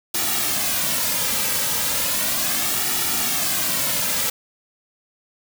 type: noise with flanger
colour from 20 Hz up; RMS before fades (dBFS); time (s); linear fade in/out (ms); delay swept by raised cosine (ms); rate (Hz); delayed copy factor
white; -22; 0.14-4.3; 5; 1.9 to 2.82; 0.35; -0.6
effects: none